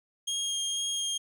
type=tone with vibrato; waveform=25% pulse; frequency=3239 Hz; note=G#7; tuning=44 cents flat; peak=-25 dBFS; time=0.27-1.18 s; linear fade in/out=10 ms; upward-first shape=sine; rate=2.1 Hz; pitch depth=11 cents each way; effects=none